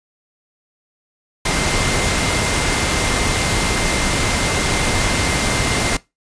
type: tone in noise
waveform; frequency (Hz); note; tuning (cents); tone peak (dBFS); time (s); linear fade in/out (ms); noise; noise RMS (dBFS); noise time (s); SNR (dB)
sine; 2093; C7; 0; -26; 1.45-5.97; 5; pink; -18; 1.45-5.97; -11
effects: noise-tail reverb RT60 0.2 s tail -20 dB re dry + resampled to 22050 Hz